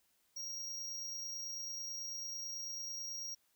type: tone with amplitude modulation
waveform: square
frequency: 5630 Hz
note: F8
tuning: 13 cents sharp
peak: -40 dBFS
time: 0.36-3.35 s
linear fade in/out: 10 ms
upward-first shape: sine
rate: 29.1 Hz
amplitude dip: 25%
effects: white hiss -75 dBFS RMS until 3.55 s